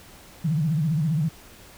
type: tone with vibrato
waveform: sine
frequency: 155.56 Hz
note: D#3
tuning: in tune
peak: -20 dBFS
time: 0.44-1.29 s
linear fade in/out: 10 ms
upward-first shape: sine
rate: 15 Hz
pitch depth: 160 cents each way
effects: pink hiss -48 dBFS RMS until 1.77 s